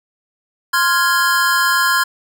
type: chord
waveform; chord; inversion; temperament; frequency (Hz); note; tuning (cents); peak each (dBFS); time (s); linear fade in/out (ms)
square; F minor; second; equal; 1046.5 / 1396.9 / 1661.2; C6 / F6 / Ab6; 0 / 0 / 0; -18; 0.73-2.04; 10
effects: none